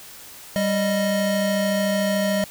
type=tone pair together; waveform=square; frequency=196 / 621.6 Hz; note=G3 / D#5; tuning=0 / -2 cents; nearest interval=octave + minor sixth; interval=1998 cents; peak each=-23 dBFS; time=0.56-2.44 s; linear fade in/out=0 ms; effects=white hiss -42 dBFS RMS until 2.5 s